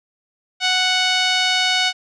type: tone with low-pass filter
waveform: 5% pulse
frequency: 740 Hz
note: F#5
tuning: in tune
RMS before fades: -18 dBFS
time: 0.6-1.93 s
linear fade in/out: 50 ms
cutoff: 3800 Hz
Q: 1.4
effects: none